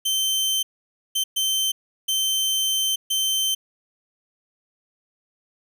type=tone bursts at uneven times; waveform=sawtooth; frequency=3100 Hz; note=G7; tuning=20 cents flat; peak=-17 dBFS; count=5; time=0.05-0.63 / 1.15-1.24 / 1.36-1.72 / 2.08-2.96 / 3.1-3.55 s; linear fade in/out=10 ms; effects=none